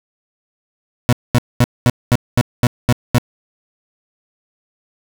30% pulse tone bursts, 121.7 Hz, B2, 25 cents flat, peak -6 dBFS, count 9, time 1.09-3.183 s, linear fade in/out 0 ms, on 37 ms, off 220 ms, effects none

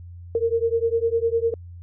sine beating tone pair, 455.7 / 465.6 Hz, A#4 / A#4, -39 / -2 cents, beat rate 9.9 Hz, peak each -22 dBFS, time 0.35-1.54 s, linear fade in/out 2 ms, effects added 87 Hz sine -37 dBFS peak until 1.82 s

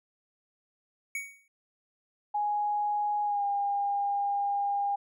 square tone with exponential decay, 2241 Hz, C#7, 18 cents sharp, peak -30 dBFS, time 1.15-1.48 s, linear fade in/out 2 ms, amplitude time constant 70 ms
sine tone with pitch glide, 830.6 to 806.5 Hz, G#5 to G5, 0 to +49 cents, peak -26 dBFS, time 2.34-4.96 s, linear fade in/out 10 ms, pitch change -51 cents, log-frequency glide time 3.24-3.44 s
effects none

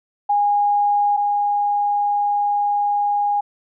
sine tone pair in turn, 820 / 820 Hz, G#5 / G#5, -22 / -22 cents, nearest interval unison, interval 0 cents, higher neither, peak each -14 / -16 dBFS, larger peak first, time 0.29-1.17 / 1.17-3.41 s, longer second, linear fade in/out 10 ms, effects none

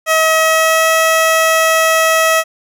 15% pulse tone with pitch glide, 639 to 644.9 Hz, D#5 to E5, +46 to -38 cents, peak -3 dBFS, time 0.06-2.44 s, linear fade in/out 50 ms, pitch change +16 cents, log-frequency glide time 0.39-0.88 s, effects none

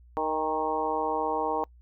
harmonic tone with a mistuned harmonic, 155.6 Hz, D#3, in tune, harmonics 2 / 3 / 4 / 5 / 6 / 7, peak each -36 / -31 / -35 / -31 / -31 / -35 dBFS, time 0.17-1.64 s, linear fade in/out 0 ms, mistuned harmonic 5, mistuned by +36 cents, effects noise-tail reverb RT60 0.1 s tail -26 dB re dry + added 60 Hz sine -51 dBFS peak until 1.81 s

